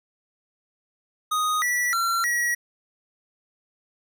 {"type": "tone with pitch steps", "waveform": "square", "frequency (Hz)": [1245, 1952, 1364, 1916], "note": ["D#6", "B6", "F6", "A#6"], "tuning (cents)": [1, -21, -41, 47], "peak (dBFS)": -22, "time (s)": [1.31, 2.55], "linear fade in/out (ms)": 10, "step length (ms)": 310, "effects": []}